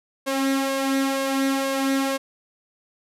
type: tone with flanger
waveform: sawtooth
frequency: 270.7 Hz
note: C#4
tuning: 41 cents flat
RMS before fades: -23 dBFS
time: 0.26-2.18 s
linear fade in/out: 20 ms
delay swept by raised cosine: 1.8 to 3.2 ms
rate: 2.1 Hz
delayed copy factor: +0.5
effects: resampled to 32000 Hz